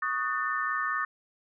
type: chord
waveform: sine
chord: D# half-diminished seventh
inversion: third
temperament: just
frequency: 1120.1 / 1244.5 / 1493.4 / 1792.1 Hz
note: C#6 / D#6 / F#6 / A6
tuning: +18 / 0 / +16 / +31 cents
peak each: -34 / -31 / -37 / -31 dBFS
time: 0.02-1.05 s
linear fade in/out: 5 ms
effects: none